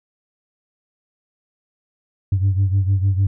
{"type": "beating tone pair", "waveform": "sine", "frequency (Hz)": [95.9, 102.5], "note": ["G2", "G#2"], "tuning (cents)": [-37, -22], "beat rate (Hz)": 6.6, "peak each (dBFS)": [-14, -19], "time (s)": [2.32, 3.27], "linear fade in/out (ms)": 5, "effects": ["tanh soft clip ceiling -11 dBFS"]}